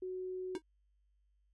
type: tone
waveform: sine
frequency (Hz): 370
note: F#4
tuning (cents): 0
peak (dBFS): -38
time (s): 0.02-0.58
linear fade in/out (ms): 5
type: tone with exponential decay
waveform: square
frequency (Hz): 316.5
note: D#4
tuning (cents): +30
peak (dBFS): -36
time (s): 0.55-0.62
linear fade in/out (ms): 1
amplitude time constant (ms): 15
effects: added 50 Hz sine -70 dBFS peak until 1.53 s + resampled to 24000 Hz